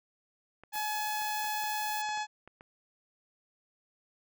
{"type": "clicks", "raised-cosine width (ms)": 0.5, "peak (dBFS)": -35, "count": 9, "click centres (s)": [0.636, 0.756, 1.216, 1.444, 1.638, 2.09, 2.175, 2.476, 2.609]}
{"type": "harmonic tone", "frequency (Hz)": 849, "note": "G#5", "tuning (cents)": 38, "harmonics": [1, 2, 3, 4, 5, 6, 7, 8, 9], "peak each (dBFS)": [-33, -39, -43, -45, -47, -49, -50, -51, -52], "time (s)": [0.72, 2.27], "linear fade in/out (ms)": 50}
{"type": "noise", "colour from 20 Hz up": "violet", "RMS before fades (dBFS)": -41, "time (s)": [0.73, 2.02], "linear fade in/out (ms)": 10}
{"effects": []}